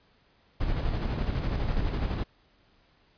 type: noise with tremolo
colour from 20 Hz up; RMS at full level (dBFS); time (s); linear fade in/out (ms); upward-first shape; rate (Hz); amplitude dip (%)
brown; -27; 0.6-2.24; 10; square; 12; 35
effects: pink hiss -64 dBFS RMS until 3.17 s + resampled to 11025 Hz